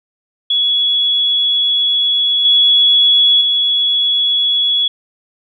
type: tone with level steps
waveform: sine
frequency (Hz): 3373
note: G#7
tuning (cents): +26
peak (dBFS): -11 / -7 / -11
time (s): 0.5-4.88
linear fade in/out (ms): 5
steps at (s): 2.45 / 3.41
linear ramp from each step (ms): 2
effects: none